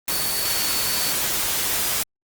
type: tone in noise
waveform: sine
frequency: 4461 Hz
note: C#8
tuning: 10 cents sharp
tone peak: -28 dBFS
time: 0.1-1.12 s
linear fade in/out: 2 ms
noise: white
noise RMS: -23 dBFS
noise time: 0.08-2.03 s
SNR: -8 dB
effects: Opus 24 kbps